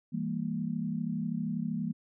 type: chord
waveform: sine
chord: E diminished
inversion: none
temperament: equal with one note detuned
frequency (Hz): 164.81 / 200.6 / 233.1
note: E3 / G3 / Bb3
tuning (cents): 0 / +40 / 0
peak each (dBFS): -35 / -35 / -34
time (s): 0.12-1.93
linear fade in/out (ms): 20
effects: none